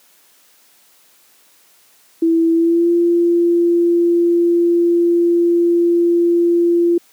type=tone with pitch glide; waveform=sine; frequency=330 to 343.4 Hz; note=E4 to F4; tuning=+2 to -29 cents; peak=-10 dBFS; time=2.22-6.98 s; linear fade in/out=5 ms; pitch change=+69 cents; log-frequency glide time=2.53-2.9 s; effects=white hiss -52 dBFS RMS until 7.12 s + high-pass 200 Hz 12 dB/octave